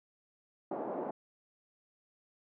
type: band-pass noise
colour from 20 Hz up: white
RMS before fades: -38 dBFS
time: 0.71-1.11 s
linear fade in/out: 5 ms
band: 220 to 770 Hz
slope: 24 dB/octave
effects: none